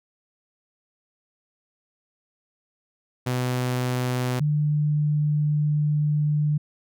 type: tone pair in turn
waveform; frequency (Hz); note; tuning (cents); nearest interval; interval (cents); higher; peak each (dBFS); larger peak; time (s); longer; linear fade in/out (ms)
sawtooth / sine; 125.6 / 149.36; B2 / D3; +30 / +30; minor third; 300; second; -19; neither; 3.26-4.4 / 4.4-6.58; second; 10
effects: none